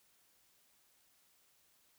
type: silence
effects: white hiss -71 dBFS RMS until 1.98 s